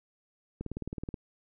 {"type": "click train", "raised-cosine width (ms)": 3, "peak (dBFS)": -23, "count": 11, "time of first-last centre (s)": [0.61, 1.142], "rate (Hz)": 18.8, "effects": []}